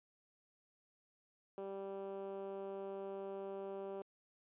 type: tone with band-pass filter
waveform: 10% pulse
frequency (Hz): 195.5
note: G3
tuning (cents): -4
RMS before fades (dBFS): -45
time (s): 1.58-4.02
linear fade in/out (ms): 0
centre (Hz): 430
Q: 2
effects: resampled to 8000 Hz